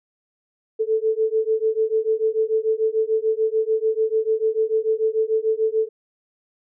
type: beating tone pair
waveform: sine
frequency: 437 / 443.8 Hz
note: A4 / A4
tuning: -12 / +15 cents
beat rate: 6.8 Hz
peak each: -21 dBFS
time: 0.79-5.89 s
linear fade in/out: 20 ms
effects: none